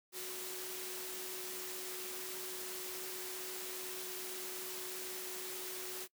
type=tone in noise; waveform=sine; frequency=370 Hz; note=F#4; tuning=in tune; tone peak=-48 dBFS; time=0.12-6.08 s; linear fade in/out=50 ms; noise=white; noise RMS=-44 dBFS; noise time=0.12-6.08 s; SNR=-7 dB; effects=noise-tail reverb RT60 0.1 s tail -23 dB re dry + high-pass 200 Hz 12 dB/octave